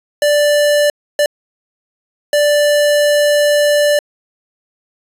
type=tone bursts at uneven times; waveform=square; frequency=587.3 Hz; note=D5; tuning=in tune; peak=-10 dBFS; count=3; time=0.22-0.9 / 1.19-1.26 / 2.33-3.99 s; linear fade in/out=2 ms; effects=resampled to 32000 Hz